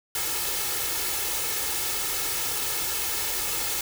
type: noise with comb filter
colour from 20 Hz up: white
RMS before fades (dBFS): -28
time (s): 0.15-3.81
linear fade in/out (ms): 2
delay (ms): 2.3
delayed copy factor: +0.7
effects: none